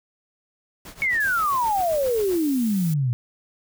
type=noise with tremolo; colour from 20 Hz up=pink; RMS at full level=-38 dBFS; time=0.85-2.4 s; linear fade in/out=2 ms; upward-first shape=triangle; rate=7.6 Hz; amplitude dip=90%
type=exponential sweep; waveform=sine; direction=down; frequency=2239 to 116.54 Hz; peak=-19 dBFS; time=1.02-3.13 s; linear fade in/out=0 ms
type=noise; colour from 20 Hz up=blue; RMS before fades=-37 dBFS; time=1.2-2.94 s; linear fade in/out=5 ms
effects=none